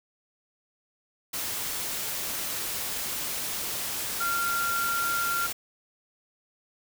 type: tone in noise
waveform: sine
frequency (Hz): 1384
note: F6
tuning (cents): -16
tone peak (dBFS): -26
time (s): 4.2-5.47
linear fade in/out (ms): 10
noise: white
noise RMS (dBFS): -32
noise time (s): 1.33-5.53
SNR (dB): +3
effects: none